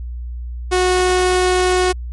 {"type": "tone", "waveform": "sawtooth", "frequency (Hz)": 365.9, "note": "F#4", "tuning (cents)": -19, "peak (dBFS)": -9, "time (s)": [0.71, 1.93], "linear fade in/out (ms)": 20, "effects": ["added 60 Hz sine -24 dBFS peak until 2.12 s", "MP3 48 kbps"]}